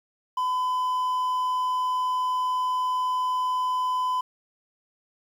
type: tone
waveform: triangle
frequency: 1009 Hz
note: B5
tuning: 37 cents sharp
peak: -21 dBFS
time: 0.37-4.21 s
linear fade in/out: 5 ms
effects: 9-bit